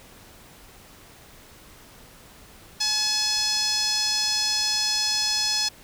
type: tone with band-pass filter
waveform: sawtooth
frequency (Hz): 854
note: G#5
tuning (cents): +48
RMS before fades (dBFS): -24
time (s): 2.8-5.69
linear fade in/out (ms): 10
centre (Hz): 5100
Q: 4.2
effects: pink hiss -49 dBFS RMS until 5.83 s